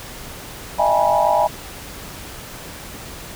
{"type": "tone cluster", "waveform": "sine", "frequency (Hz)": [614, 665, 803, 850, 969], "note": ["D#5", "E5", "G5", "G#5", "B5"], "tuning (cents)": [-23, 15, 41, 40, -33], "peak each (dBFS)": -20, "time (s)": [0.78, 1.48], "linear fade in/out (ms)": 20, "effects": ["pink hiss -35 dBFS RMS until 3.35 s"]}